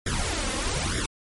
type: noise with flanger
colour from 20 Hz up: pink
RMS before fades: -27 dBFS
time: 0.06-1.06 s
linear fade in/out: 5 ms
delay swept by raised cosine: 0.56 to 3.86 ms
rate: 1.1 Hz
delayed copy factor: +1
effects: MP3 48 kbps